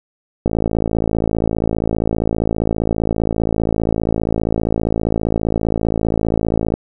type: click train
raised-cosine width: 2 ms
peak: -4 dBFS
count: 347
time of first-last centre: 0.46-6.739 s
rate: 55.1 Hz
effects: none